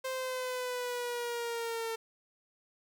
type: linear sweep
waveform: sawtooth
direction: down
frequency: 523.3 to 450.6 Hz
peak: -30 dBFS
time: 0.04-1.96 s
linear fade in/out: 10 ms
effects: none